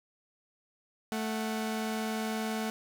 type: tone pair together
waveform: sawtooth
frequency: 219.8 / 739 Hz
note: A3 / F#5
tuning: -2 / -2 cents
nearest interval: octave + major sixth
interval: 2100 cents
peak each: -28 / -35 dBFS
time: 1.12-2.7 s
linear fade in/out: 0 ms
effects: none